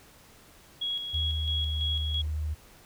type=tone with tremolo; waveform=sine; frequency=3322 Hz; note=G#7; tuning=in tune; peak=-28 dBFS; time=0.81-2.22 s; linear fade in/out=10 ms; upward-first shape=square; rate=3 Hz; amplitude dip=45%
type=tone with pitch glide; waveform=sine; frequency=77.9 to 76.52 Hz; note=D#2 to D#2; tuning=+3 to -28 cents; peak=-28 dBFS; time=1.13-2.55 s; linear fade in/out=20 ms; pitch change=-31 cents; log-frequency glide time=1.36-1.61 s
effects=pink hiss -55 dBFS RMS until 2.85 s